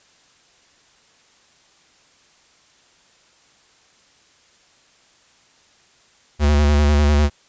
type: tone with vibrato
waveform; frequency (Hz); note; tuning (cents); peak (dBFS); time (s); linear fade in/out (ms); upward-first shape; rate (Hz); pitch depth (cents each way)
square; 73.42; D2; 0; -13; 6.39-7.3; 50; square; 10; 30
effects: white hiss -55 dBFS RMS until 7.48 s + resampled to 16000 Hz